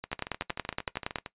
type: two click trains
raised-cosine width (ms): 0.3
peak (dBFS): -13 / -20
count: 12 / 17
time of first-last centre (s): 0.13-1.158 / 0.04-1.261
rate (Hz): 10.7 / 13.1
effects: noise-tail reverb RT60 0.1 s tail -18 dB re dry + resampled to 8000 Hz

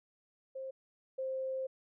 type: tone pair in turn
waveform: sine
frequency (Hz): 530 / 526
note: C5 / C5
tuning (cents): +22 / +9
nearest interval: unison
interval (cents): 13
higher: first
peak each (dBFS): -39 / -34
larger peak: second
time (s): 0.55-0.71 / 1.18-1.67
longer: second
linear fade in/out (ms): 10
effects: none

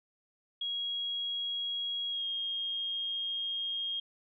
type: tone with pitch glide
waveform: sine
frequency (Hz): 3300 to 3243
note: G#7 to G#7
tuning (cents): -12 to -42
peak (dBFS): -32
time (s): 0.61-4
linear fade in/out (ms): 5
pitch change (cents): -30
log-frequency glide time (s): 2.1-2.26
effects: none

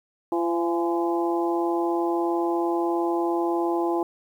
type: harmonic tone with a mistuned harmonic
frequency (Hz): 170.8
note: F3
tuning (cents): -38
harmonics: 2 / 3 / 4 / 5 / 6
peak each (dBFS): -23 / -34 / -31 / -29 / -34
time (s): 0.32-4.03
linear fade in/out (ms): 2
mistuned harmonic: 5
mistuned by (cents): -35
effects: 9-bit

